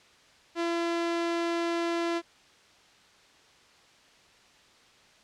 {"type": "tone", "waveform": "sawtooth", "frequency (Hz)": 338.8, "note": "E4", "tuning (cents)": 48, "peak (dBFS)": -23, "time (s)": [0.55, 2.22], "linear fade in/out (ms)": 50, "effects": ["white hiss -58 dBFS RMS until 5.23 s", "low-pass 5000 Hz 12 dB/octave"]}